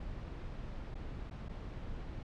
brown noise with dropouts, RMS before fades -43 dBFS, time 0-2.23 s, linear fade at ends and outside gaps 5 ms, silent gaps 0.943-0.952 / 1.3-1.309 / 1.486-1.492 s, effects low-pass 4000 Hz 12 dB/octave

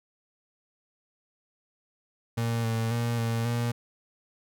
35% pulse tone with pitch steps, 116 / 113.4 / 117.9 / 115 / 118.7 Hz, A#2 / A#2 / A#2 / A#2 / A#2, -8 / -47 / +20 / -23 / +32 cents, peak -24 dBFS, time 2.37-3.72 s, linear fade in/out 10 ms, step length 270 ms, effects none

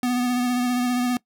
square tone with vibrato, 246.9 Hz, B3, in tune, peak -21 dBFS, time 0.03-1.17 s, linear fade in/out 2 ms, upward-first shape triangle, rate 15 Hz, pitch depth 28 cents each way, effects noise-tail reverb RT60 0.1 s tail -21 dB re dry

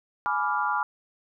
sine chord, G# diminished seventh, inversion none, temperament equal with one note detuned, 839.8 / 987.8 / 1174.7 / 1396.9 Hz, G#5 / B5 / D6 / F6, +19 / 0 / 0 / 0 cents, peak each -29 dBFS, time 0.26-0.83 s, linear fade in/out 0 ms, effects none

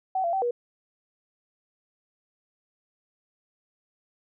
sine tone with pitch steps, 757 / 682 / 769 / 481.7 Hz, F#5 / F5 / G5 / B4, +39 / -41 / -33 / -43 cents, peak -23 dBFS, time 0.15-0.51 s, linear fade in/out 5 ms, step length 90 ms, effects none

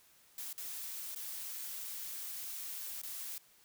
blue noise with dropouts, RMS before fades -43 dBFS, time 0.38-3.38 s, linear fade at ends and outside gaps 1 ms, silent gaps 0.529-0.579 / 1.148-1.16 / 3.016-3.034 s, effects white hiss -65 dBFS RMS until 3.64 s

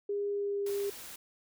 sine tone with pitch glide, 406.1 to 402.1 Hz, G#4 to G4, -39 to +44 cents, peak -30 dBFS, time 0.09-0.9 s, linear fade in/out 5 ms, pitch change -17 cents, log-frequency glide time 0.29-0.62 s
white noise, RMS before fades -46 dBFS, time 0.66-1.16 s, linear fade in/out 5 ms
effects none

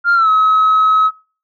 sine tone with pitch glide, 1396.9 to 1281 Hz, F6 to E6, 0 to -50 cents, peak -7 dBFS, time 0.04-1.11 s, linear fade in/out 50 ms, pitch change -150 cents, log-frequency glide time 0.14-0.29 s, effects noise-tail reverb RT60 0.4 s tail -24 dB re dry + tanh soft clip ceiling -6 dBFS

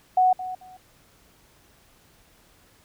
sine tone with echo, 740 Hz, F#5, in tune, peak -15 dBFS, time 0.17-0.33 s, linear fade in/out 5 ms, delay 220 ms, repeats 2, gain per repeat -14 dB, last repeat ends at 0.77 s, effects pink hiss -58 dBFS RMS until 2.84 s

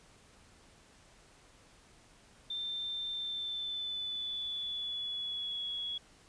sine tone with pitch glide, 3576 to 3356 Hz, A7 to G#7, +27 to +17 cents, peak -35 dBFS, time 2.5-5.98 s, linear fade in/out 5 ms, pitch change -110 cents, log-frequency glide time 3.12-5.68 s, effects pink hiss -61 dBFS RMS until 6.28 s + resampled to 22050 Hz

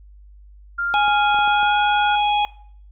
sine tone with pitch glide, 1396.9 to 1434.5 Hz, F6 to F6, 0 to +46 cents, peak -20 dBFS, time 0.78-2.16 s, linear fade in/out 10 ms, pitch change +46 cents, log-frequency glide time 1.44-1.78 s
harmonic tone, 830.6 Hz, G#5, in tune, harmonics 1 / 3 / 4, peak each -16 / -27 / -26 dBFS, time 0.94-2.45 s, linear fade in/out 0 ms
clicks, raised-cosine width 1 ms, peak -22 dBFS, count 5, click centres 1.081 / 1.345 / 1.388 / 1.477 / 1.63 s
effects noise-tail reverb RT60 0.6 s tail -21 dB re dry + added 50 Hz sine -42 dBFS peak until 2.91 s

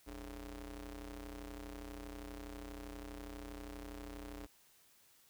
sawtooth ring-modulated tone, 123.47 Hz, B2, in tune, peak -39 dBFS, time 0.06-4.47 s, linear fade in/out 20 ms, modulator 169 Hz, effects white hiss -67 dBFS RMS until 5.29 s

